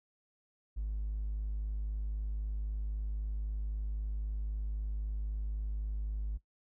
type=tone; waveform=triangle; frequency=51.91 Hz; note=G#1; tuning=in tune; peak=-30 dBFS; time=0.76-6.38 s; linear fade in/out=20 ms; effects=noise-tail reverb RT60 0.1 s tail -18 dB re dry + tanh soft clip ceiling -29 dBFS